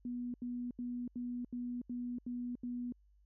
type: tone bursts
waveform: sine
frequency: 244.1 Hz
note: B3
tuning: 20 cents flat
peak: -37 dBFS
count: 8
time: 0.05-2.923 s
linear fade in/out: 2 ms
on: 290 ms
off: 79 ms
effects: added 50 Hz sine -64 dBFS peak until 3.25 s